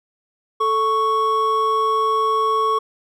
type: tone pair together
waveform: triangle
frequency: 440 / 1108.7 Hz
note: A4 / C#6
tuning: 0 / 0 cents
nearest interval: octave + major third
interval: 1600 cents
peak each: -20 / -15 dBFS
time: 0.6-2.79 s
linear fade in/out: 10 ms
effects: none